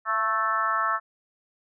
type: harmonic tone with a mistuned harmonic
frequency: 220 Hz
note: A3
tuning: in tune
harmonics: 3 / 4 / 5 / 6 / 7 / 8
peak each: -35 / -36 / -27 / -25 / -36 / -31 dBFS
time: 0.05-1 s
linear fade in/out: 50 ms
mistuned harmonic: 3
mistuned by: +31 cents
effects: none